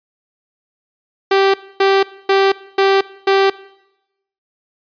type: tone bursts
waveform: sawtooth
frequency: 390 Hz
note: G4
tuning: 9 cents flat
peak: -6 dBFS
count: 5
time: 1.31-3.5 s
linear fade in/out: 5 ms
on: 230 ms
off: 260 ms
effects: noise-tail reverb RT60 0.9 s tail -20 dB re dry + resampled to 11025 Hz